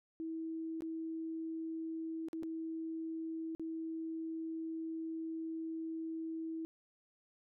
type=tone with dropouts; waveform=sine; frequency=323.9 Hz; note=E4; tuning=30 cents flat; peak=-38 dBFS; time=0.2-6.65 s; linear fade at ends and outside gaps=0 ms; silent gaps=0.807-0.821 / 2.285-2.331 / 2.426-2.433 / 3.55-3.596 s; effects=none